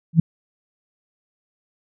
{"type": "tone with exponential growth", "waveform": "sine", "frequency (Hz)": 163.8, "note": "E3", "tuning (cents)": -11, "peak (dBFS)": -5, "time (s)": [0.13, 0.2], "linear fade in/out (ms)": 5, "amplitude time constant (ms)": 15, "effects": []}